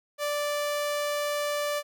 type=tone; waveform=sawtooth; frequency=586 Hz; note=D5; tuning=4 cents flat; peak=-23 dBFS; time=0.18-1.83 s; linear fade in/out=50 ms; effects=none